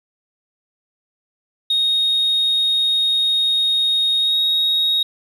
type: tone with pitch glide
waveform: sine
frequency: 3729 to 3764 Hz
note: A#7 to A#7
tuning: 0 to +16 cents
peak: -13 dBFS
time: 1.7-5.03 s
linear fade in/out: 5 ms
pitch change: +16 cents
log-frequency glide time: 4.18-4.37 s
effects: tanh soft clip ceiling -12 dBFS + 8-bit